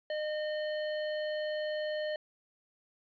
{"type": "tone", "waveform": "square", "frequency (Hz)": 610, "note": "D#5", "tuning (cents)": -34, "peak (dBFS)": -33, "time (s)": [0.1, 2.16], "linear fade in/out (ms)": 2, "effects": ["resampled to 11025 Hz", "11-bit"]}